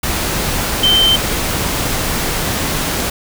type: tone in noise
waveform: sine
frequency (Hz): 3106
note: G7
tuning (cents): -17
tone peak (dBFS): -9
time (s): 0.83-1.16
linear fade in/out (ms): 5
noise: pink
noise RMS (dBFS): -18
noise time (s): 0.03-3.1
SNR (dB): +6
effects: none